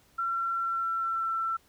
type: tone with pitch glide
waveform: sine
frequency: 1359 to 1340.3 Hz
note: F6 to E6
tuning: -48 to +28 cents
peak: -27 dBFS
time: 0.18-1.57 s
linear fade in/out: 10 ms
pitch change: -24 cents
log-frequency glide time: 0.52-1.32 s
effects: pink hiss -63 dBFS RMS until 1.68 s